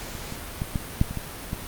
clicks, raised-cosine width 5 ms, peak -22 / -21 / -14 / -12 / -6 / -19 / -17 / -16 dBFS, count 8, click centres 0.152 / 0.324 / 0.619 / 0.758 / 1.014 / 1.11 / 1.173 / 1.531 s, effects pink hiss -37 dBFS RMS until 1.67 s + Opus 48 kbps

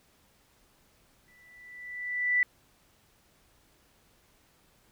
sine tone with exponential growth, 1975.5 Hz, B6, in tune, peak -20 dBFS, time 1.28-2.43 s, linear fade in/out 1 ms, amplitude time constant 250 ms, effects pink hiss -65 dBFS RMS until 4.91 s

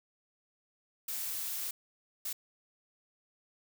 blue noise bursts at uneven times, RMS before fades -37 dBFS, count 2, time 1.08-1.71 / 2.25-2.33 s, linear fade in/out 5 ms, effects none

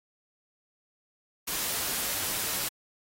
white noise, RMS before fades -31 dBFS, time 1.47-2.69 s, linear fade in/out 10 ms, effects AAC 48 kbps

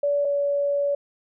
sine tone pair in turn, 574 / 569.4 Hz, D5 / C#5, -40 / +46 cents, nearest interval unison, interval 14 cents, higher first, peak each -19 / -20 dBFS, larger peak first, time 0.03-0.25 / 0.25-0.95 s, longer second, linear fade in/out 5 ms, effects none

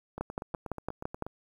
two click trains, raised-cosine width 1 ms, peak -18 / -24 dBFS, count 7 / 10, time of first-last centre 0.21-1.224 / 0.18-1.266 s, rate 5.92 / 8.29 Hz, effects 9-bit

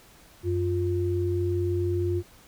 sine tone pair together, 93.02 / 351.2 Hz, F#2 / F4, +10 / +10 cents, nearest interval octave + major seventh, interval 2300 cents, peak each -26 dBFS, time 0.43-2.23 s, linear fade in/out 50 ms, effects pink hiss -54 dBFS RMS until 2.47 s

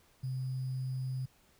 sine tone with sample-and-hold, 130 Hz, C3, 11 cents flat, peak -33 dBFS, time 0.23-1.26 s, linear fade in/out 10 ms, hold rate 4900 Hz, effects pink hiss -66 dBFS RMS until 1.59 s

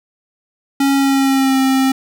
square tone with pitch glide, 275.6 to 265.4 Hz, C#4 to C4, -10 to +25 cents, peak -12 dBFS, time 0.8-1.92 s, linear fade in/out 5 ms, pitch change -65 cents, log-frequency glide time 0.95-1.59 s, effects none

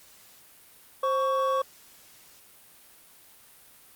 triangle tone pair together, 528 / 1118.8 Hz, C5 / C#6, +16 / +16 cents, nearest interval octave + minor second, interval 1300 cents, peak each -24 dBFS, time 1.03-1.62 s, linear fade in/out 5 ms, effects white hiss -54 dBFS RMS until 3.95 s + Opus 48 kbps

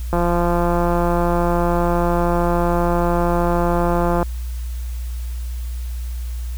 click train, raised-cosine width 1 ms, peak -6 dBFS, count 710, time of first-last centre 0.13-4.228 s, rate 173 Hz, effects added 60 Hz sine -23 dBFS peak until 6.57 s + white hiss -44 dBFS RMS until 6.57 s

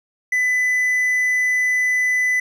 triangle tone, 2000 Hz, B6, 21 cents sharp, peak -14 dBFS, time 0.32-2.4 s, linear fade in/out 5 ms, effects none

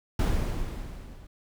brown noise with level ramp, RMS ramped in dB -22 to -47 dBFS, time 0.19-1.27 s, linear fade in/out 5 ms, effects none

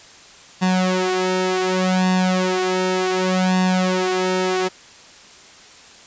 sawtooth tone with flanger, 185 Hz, F#3, in tune, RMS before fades -19 dBFS, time 0.61-4.69 s, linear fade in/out 20 ms, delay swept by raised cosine 1.1 to 3.2 ms, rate 0.67 Hz, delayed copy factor +0.9, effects white hiss -44 dBFS RMS until 6.06 s + resampled to 16000 Hz

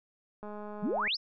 click train, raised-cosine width 1 ms, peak -30 dBFS, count 136, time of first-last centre 0.43-1.076 s, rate 209 Hz
sine exponential sweep, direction up, 164.81 to 5588 Hz, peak -28 dBFS, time 0.82-1.17 s, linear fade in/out 20 ms
effects none

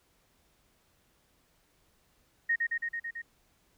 sine tone with echo, 1861 Hz, A#6, 3 cents flat, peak -24 dBFS, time 2.49-2.56 s, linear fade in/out 10 ms, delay 110 ms, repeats 6, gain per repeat -2 dB, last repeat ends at 3.22 s, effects pink hiss -69 dBFS RMS until 3.77 s

